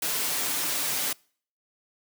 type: noise with comb filter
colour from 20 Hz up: white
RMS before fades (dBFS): -28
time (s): 0.02-1.13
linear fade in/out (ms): 5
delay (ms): 6.8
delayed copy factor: +0.55
effects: noise-tail reverb RT60 0.5 s tail -26 dB re dry + high-pass 150 Hz 12 dB/octave